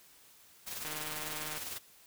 white noise with tremolo, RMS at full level -39 dBFS, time 0.66-1.79 s, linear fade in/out 20 ms, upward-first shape sine, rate 20 Hz, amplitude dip 50%
click train, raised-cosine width 0.3 ms, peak -26 dBFS, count 112, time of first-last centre 0.85-1.575 s, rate 153 Hz
effects white hiss -60 dBFS RMS until 2.06 s

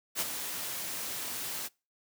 white noise with ADSR envelope, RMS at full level -29 dBFS, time 0.15-1.69 s, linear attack 55 ms, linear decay 32 ms, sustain -8 dB, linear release 33 ms, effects noise-tail reverb RT60 0.3 s tail -25 dB re dry + high-pass 100 Hz 12 dB/octave

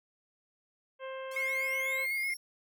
harmonic tone, 528 Hz, C5, 16 cents sharp, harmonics 1 / 2 / 3 / 4 / 5 / 6, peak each -39 / -45 / -49 / -51 / -53 / -55 dBFS, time 0.99-2.07 s, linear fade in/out 50 ms
5% pulse linear sweep, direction up, 1014 to 5588 Hz, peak -37 dBFS, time 1.31-2.37 s, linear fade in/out 5 ms
sine tone with vibrato, 2142 Hz, C7, 40 cents sharp, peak -30 dBFS, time 1.36-2.34 s, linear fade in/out 5 ms, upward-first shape square, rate 8 Hz, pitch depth 19 cents each way
effects none

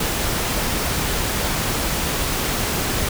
pink noise, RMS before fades -22 dBFS, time 0-3.09 s, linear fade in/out 5 ms, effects none

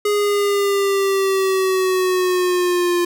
square exponential sweep, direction down, 415.3 to 349.2 Hz, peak -16 dBFS, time 0.05-3.05 s, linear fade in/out 5 ms, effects none

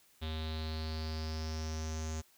square tone with low-pass filter sweep, 79 Hz, D#2, 27 cents sharp, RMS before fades -38 dBFS, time 0.21-2.22 s, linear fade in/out 20 ms, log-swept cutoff 3600 to 6700 Hz, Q 6.8, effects white hiss -66 dBFS RMS until 2.37 s

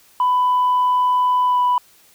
sine tone with pitch glide, 997 to 989 Hz, B5 to B5, +16 to +2 cents, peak -12 dBFS, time 0.2-1.78 s, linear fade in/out 2 ms, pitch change -14 cents, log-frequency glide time 1.45-1.6 s, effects tanh soft clip ceiling -11 dBFS + white hiss -52 dBFS RMS until 2.14 s

